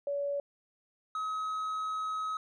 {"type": "tone pair in turn", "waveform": ["sine", "triangle"], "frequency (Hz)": [568, 1275.1], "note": ["C#5", "D#6"], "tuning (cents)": [42, 42], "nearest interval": "octave + major second", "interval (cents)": 1400, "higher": "second", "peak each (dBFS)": [-30, -30], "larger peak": "neither", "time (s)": [[0.07, 0.4], [1.15, 2.37]], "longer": "second", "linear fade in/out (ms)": 2, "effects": ["resampled to 22050 Hz"]}